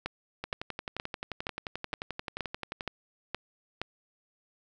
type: two click trains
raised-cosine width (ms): 0.3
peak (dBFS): -16 / -19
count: 9 / 28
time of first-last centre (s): 0.06-3.816 / 0.44-2.808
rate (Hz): 2.13 / 11.4
effects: none